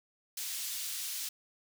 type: high-pass noise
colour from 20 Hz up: pink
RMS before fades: -38 dBFS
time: 0.37-1.29 s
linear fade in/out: 5 ms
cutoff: 4000 Hz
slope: 12 dB/octave
effects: none